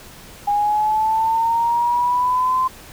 sine linear sweep, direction up, 815 to 1038 Hz, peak -15 dBFS, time 0.47-2.68 s, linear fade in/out 10 ms, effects pink hiss -41 dBFS RMS until 2.92 s

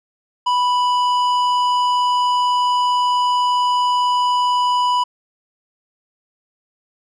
triangle tone with tanh clipping, 987.8 Hz, B5, in tune, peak -16 dBFS, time 0.46-5.04 s, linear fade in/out 10 ms, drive 15 dB, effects none

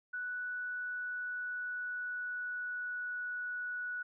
sine tone with pitch glide, 1480 to 1471.5 Hz, F#6 to F#6, 0 to -10 cents, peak -36 dBFS, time 0.13-4.03 s, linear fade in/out 10 ms, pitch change -10 cents, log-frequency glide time 0.5-3.17 s, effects none

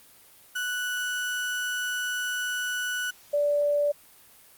35% pulse / sine tone pair in turn, 1480 / 582.3 Hz, F#6 / D5, 0 / -15 cents, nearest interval octave + major third, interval 1615 cents, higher first, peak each -26 / -21 dBFS, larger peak second, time 0.55-3.11 / 3.33-3.92 s, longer first, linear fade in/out 10 ms, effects white hiss -54 dBFS RMS until 4.57 s + Opus 32 kbps

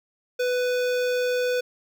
square tone with notch filter, 496.8 Hz, B4, 10 cents sharp, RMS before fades -24 dBFS, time 0.39-1.61 s, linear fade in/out 10 ms, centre 10000 Hz, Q 1, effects none

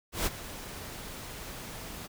pink noise with ADSR envelope, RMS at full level -28 dBFS, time 0.12-2.08 s, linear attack 140 ms, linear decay 29 ms, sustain -14 dB, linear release 28 ms, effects none

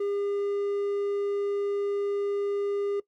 triangle tone, 403.9 Hz, G#4, 48 cents flat, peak -24 dBFS, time 0-3 s, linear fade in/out 5 ms, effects noise-tail reverb RT60 0.1 s tail -20 dB re dry + Opus 32 kbps

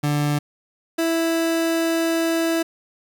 30% pulse tone pair in turn, 146.83 / 329.6 Hz, D3 / E4, 0 / 0 cents, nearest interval octave + major second, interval 1400 cents, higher second, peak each -16 dBFS, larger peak neither, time 0.03-0.39 / 0.98-2.63 s, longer second, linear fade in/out 10 ms, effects 9-bit

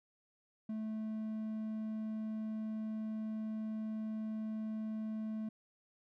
triangle tone, 217.9 Hz, A3, 17 cents flat, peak -35 dBFS, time 0.69-5.49 s, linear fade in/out 5 ms, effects none

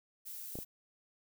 violet noise, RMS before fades -45 dBFS, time 0.25-0.65 s, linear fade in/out 20 ms
clicks, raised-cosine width 2 ms, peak -29 dBFS, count 2, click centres 0.555 / 0.588 s
effects none

